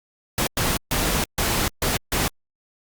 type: noise bursts at uneven times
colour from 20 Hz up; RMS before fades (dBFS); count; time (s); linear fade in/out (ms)
pink; -22; 6; 0.38-0.47 / 0.57-0.77 / 0.91-1.24 / 1.38-1.68 / 1.82-1.97 / 2.12-2.28; 2
effects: Opus 48 kbps